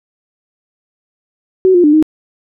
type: tone with pitch steps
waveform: sine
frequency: 374.8 / 352.7 / 297.7 / 310.9 Hz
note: F#4 / F4 / D4 / D#4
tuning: +22 / +17 / +24 / -1 cents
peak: -5 dBFS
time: 1.65-2.026 s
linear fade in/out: 0 ms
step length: 94 ms
effects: none